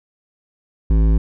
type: tone with hard clipping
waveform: sine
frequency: 54.1 Hz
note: A1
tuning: 29 cents flat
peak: -13 dBFS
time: 0.9-1.18 s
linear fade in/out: 5 ms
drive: 12 dB
effects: none